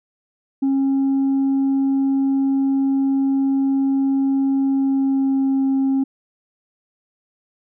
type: tone with pitch glide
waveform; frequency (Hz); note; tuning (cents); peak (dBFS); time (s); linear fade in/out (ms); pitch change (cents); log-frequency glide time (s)
sine; 271.7 to 269.2; C#4 to C4; -35 to +49; -13; 0.62-6.04; 10; -16; 4.63-5.67
effects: tanh soft clip ceiling -14 dBFS